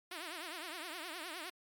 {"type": "tone with vibrato", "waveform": "5% pulse", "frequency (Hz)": 335.6, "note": "E4", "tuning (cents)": 31, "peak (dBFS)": -31, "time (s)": [0.11, 1.5], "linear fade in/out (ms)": 5, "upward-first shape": "triangle", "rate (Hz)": 9.7, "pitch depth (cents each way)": 220, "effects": ["MP3 96 kbps"]}